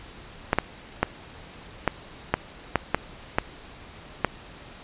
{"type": "clicks", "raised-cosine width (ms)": 0.5, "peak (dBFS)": -4, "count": 9, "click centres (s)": [0.531, 0.586, 1.03, 1.877, 2.34, 2.757, 2.946, 3.385, 4.247], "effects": ["pink hiss -45 dBFS RMS until 4.83 s", "resampled to 8000 Hz"]}